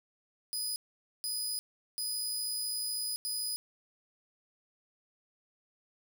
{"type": "tone bursts at uneven times", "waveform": "20% pulse", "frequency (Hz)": 4978, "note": "D#8", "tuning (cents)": 0, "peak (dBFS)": -27, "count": 4, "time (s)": [[0.53, 0.76], [1.24, 1.59], [1.98, 3.16], [3.25, 3.56]], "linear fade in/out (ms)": 0, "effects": []}